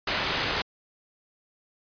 white low-pass noise, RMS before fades -28 dBFS, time 0.07-0.62 s, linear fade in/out 5 ms, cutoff 3600 Hz, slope 12 dB/octave, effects resampled to 11025 Hz

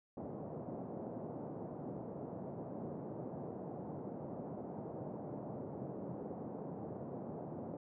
pink band-pass noise, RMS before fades -45 dBFS, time 0.17-7.77 s, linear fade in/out 2 ms, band 130 to 740 Hz, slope 24 dB/octave, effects none

